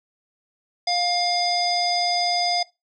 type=tone with low-pass filter; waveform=square; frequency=706 Hz; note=F5; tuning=19 cents sharp; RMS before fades=-22 dBFS; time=0.87-2.63 s; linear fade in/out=5 ms; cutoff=5100 Hz; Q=7.9; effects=noise-tail reverb RT60 0.2 s tail -19 dB re dry